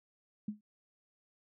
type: tone with exponential decay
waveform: sine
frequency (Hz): 210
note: G#3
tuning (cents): +19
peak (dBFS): -31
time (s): 0.48-0.61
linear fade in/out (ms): 5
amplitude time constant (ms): 27
effects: none